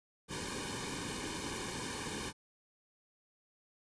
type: noise with comb filter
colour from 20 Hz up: pink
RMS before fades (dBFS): -40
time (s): 0.28-2.33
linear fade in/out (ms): 50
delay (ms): 1.5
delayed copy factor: -0.85
effects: resampled to 22050 Hz